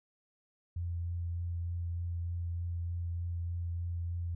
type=tone with vibrato; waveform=sine; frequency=86 Hz; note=F2; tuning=26 cents flat; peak=-33 dBFS; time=0.76-4.35 s; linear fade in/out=5 ms; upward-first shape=triangle; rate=3.3 Hz; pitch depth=15 cents each way; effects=none

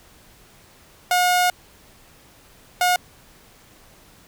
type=tone bursts at uneven times; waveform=sawtooth; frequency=720 Hz; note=F#5; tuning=47 cents flat; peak=-12 dBFS; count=2; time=1.11-1.5 / 2.81-2.96 s; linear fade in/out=2 ms; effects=pink hiss -51 dBFS RMS until 4.27 s

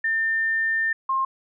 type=tone pair in turn; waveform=sine; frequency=1800 / 1064.2 Hz; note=A6 / C6; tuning=+39 / +29 cents; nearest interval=major sixth; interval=910 cents; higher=first; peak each=-20 dBFS; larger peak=neither; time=0.04-0.93 / 1.09-1.25 s; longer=first; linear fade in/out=5 ms; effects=none

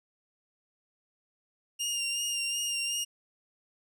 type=tone with vibrato; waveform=20% pulse; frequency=2808 Hz; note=F7; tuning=9 cents sharp; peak=-24 dBFS; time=1.79-3.05 s; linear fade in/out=20 ms; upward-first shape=sine; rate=2.7 Hz; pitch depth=27 cents each way; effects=none

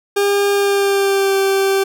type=tone with pitch glide; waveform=40% pulse; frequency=402.7 to 389.7 Hz; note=G4 to G4; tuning=+47 to -10 cents; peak=-12 dBFS; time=0.16-1.84 s; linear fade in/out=10 ms; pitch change=-57 cents; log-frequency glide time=0.52-1.37 s; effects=none

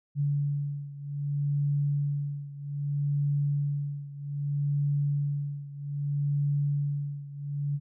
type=beating tone pair; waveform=sine; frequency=143.3 / 143.93 Hz; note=D3 / D3; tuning=-42 / -35 cents; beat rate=0.63 Hz; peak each=-28 / -31 dBFS; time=0.15-7.8 s; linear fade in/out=50 ms; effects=none

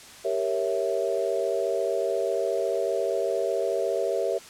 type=chord; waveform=sine; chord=G diminished seventh; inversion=none; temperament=equal; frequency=392 / 466.2 / 554.4 / 659.3 Hz; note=G4 / Bb4 / Db5 / Fb5; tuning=0 / 0 / 0 / 0 cents; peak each=-29 dBFS; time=0.24-4.39 s; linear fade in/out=20 ms; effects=white hiss -46 dBFS RMS until 4.49 s + low-pass 9000 Hz 12 dB/octave

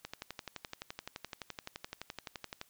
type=click train; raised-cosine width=0.2 ms; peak=-23 dBFS; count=31; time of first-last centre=0.05-2.614 s; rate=11.7 Hz; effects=white hiss -67 dBFS RMS until 2.69 s

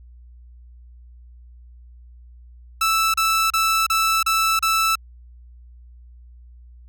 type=tone bursts; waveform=sawtooth; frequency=1318.5 Hz; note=E6; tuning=in tune; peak=-13 dBFS; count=6; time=2.81-4.955 s; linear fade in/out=5 ms; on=330 ms; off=33 ms; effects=added 60 Hz sine -42 dBFS peak until 6.88 s

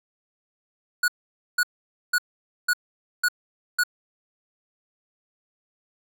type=tone bursts; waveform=square; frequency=1460 Hz; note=F#6; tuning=24 cents flat; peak=-19 dBFS; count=6; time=1.03-3.836 s; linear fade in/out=5 ms; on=51 ms; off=500 ms; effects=none

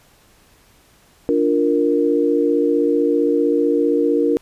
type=chord; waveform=sine; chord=Bb major; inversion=first; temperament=equal; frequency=293.7 / 349.2 / 466.2 Hz; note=D4 / F4 / Bb4; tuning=0 / 0 / 0 cents; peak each=-18 / -20 / -17 dBFS; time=1.29-4.37 s; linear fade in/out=0 ms; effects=pink hiss -53 dBFS RMS until 4.41 s + resampled to 32000 Hz

